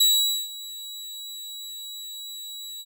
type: tone with ADSR envelope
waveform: sawtooth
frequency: 3901 Hz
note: B7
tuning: 22 cents flat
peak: -12 dBFS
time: 0-2.85 s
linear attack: 8 ms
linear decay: 470 ms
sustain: -20 dB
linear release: 45 ms
effects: none